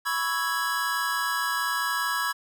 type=chord; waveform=square; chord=C# minor seventh; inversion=third; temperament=equal; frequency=987.8 / 1108.7 / 1318.5 / 1661.2 Hz; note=B5 / C#6 / E6 / G#6; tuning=0 / 0 / 0 / 0 cents; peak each=-33 / -32 / -33 / -29 dBFS; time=0.05-2.33 s; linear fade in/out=20 ms; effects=none